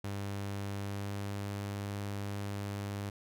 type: tone with pitch glide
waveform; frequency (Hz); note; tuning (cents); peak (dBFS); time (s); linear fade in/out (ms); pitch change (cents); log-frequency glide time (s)
sawtooth; 100 to 100.87; G2 to G2; +35 to +50; -32; 0.04-3.1; 5; +15; 0.82-1.51
effects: none